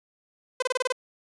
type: tone bursts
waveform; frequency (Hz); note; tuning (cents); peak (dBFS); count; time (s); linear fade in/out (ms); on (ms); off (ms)
sawtooth; 510; C5; -44; -19; 7; 0.6-0.924; 5; 24; 26
effects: resampled to 22050 Hz